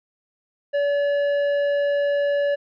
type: tone with tanh clipping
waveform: triangle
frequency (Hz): 572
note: D5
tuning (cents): -46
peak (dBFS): -20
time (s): 0.73-2.56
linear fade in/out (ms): 20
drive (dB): 13
effects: none